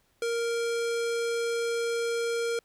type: tone with low-pass filter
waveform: square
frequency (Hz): 466.2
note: A#4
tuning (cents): 0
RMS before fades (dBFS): -29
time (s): 0.22-2.59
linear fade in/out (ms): 2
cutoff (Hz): 8600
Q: 1.1
effects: pink hiss -69 dBFS RMS until 2.64 s